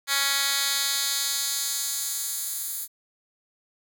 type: tone with high-pass filter sweep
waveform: 10% pulse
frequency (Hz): 277.8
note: C#4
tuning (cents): +4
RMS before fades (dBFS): -27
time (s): 0.07-2.88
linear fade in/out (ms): 50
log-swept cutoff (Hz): 2300 to 11000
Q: 0.91
effects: none